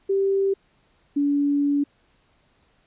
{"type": "tone pair in turn", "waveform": "sine", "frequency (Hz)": [391.1, 285.9], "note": ["G4", "D4"], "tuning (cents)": [-4, -46], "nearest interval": "perfect fourth", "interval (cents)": 542, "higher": "first", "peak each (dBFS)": -18, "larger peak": "neither", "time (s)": [[0.09, 0.54], [1.16, 1.84]], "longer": "second", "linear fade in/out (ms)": 10, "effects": ["pink hiss -63 dBFS RMS until 2.86 s", "resampled to 8000 Hz"]}